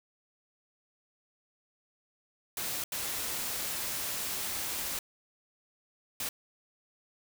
white noise bursts at uneven times, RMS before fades -35 dBFS, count 3, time 2.57-2.84 / 2.92-4.99 / 6.2-6.29 s, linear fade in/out 2 ms, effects none

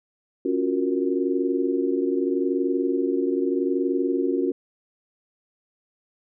sine chord, Gb major seventh, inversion second, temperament equal, 277.2 / 349.2 / 370 / 466.2 Hz, Db4 / F4 / Gb4 / Bb4, 0 / 0 / 0 / 0 cents, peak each -25 / -26 / -25 / -30 dBFS, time 0.45-4.52 s, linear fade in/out 5 ms, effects none

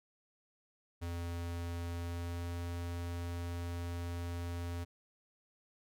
square tone with pitch glide, 85.7 to 86.35 Hz, F2 to F2, -32 to -19 cents, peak -38 dBFS, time 1.01-4.85 s, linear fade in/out 20 ms, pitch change +13 cents, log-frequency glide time 1.9-2.54 s, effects none

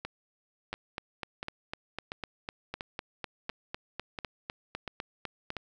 two click trains, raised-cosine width 0.3 ms, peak -20 / -19 dBFS, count 9 / 20, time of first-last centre 0.05-5.567 / 0.73-5.504 s, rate 1.45 / 3.98 Hz, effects none

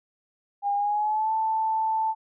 sine tone with pitch glide, 809 to 882.2 Hz, G#5 to A5, -46 to +4 cents, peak -22 dBFS, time 0.62-2.15 s, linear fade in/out 50 ms, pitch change +150 cents, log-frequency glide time 0.75-1.32 s, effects none

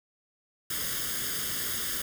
white noise with comb filter, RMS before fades -32 dBFS, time 0.7-2.02 s, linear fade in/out 5 ms, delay 0.6 ms, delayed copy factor +0.75, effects none

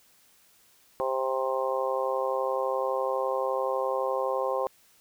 harmonic tone, 131.8 Hz, C3, 13 cents sharp, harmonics 3 / 4 / 5 / 6 / 7 / 8, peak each -34 / -28 / -38 / -34 / -37 / -33 dBFS, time 1-4.67 s, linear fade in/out 0 ms, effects white hiss -61 dBFS RMS until 5 s

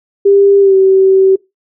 sine tone with pitch glide, 398.4 to 383.1 Hz, G4 to G4, +28 to -40 cents, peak -4 dBFS, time 0.25-1.36 s, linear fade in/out 10 ms, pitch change -68 cents, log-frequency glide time 0.6-0.75 s, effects noise-tail reverb RT60 0.2 s tail -22 dB re dry

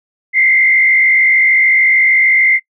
sine tone with frequency modulation, 2087 Hz, C7, 5 cents flat, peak -7 dBFS, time 0.33-2.6 s, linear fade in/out 50 ms, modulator 53.3 Hz, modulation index 1.2, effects noise-tail reverb RT60 0.1 s tail -23 dB re dry

